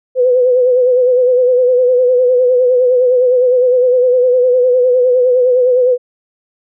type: tone with vibrato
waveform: sine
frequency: 501 Hz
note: B4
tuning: 25 cents sharp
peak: -7 dBFS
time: 0.15-5.98 s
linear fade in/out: 50 ms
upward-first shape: sine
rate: 9.8 Hz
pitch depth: 48 cents each way
effects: none